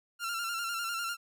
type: tone with vibrato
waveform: sawtooth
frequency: 1376 Hz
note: F6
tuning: 26 cents flat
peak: -29 dBFS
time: 0.19-1.17 s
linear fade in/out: 50 ms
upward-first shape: square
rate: 10 Hz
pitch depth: 36 cents each way
effects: none